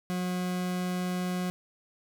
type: tone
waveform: 40% pulse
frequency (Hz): 181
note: F#3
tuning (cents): -38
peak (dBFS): -28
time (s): 0.1-1.5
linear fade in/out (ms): 0
effects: none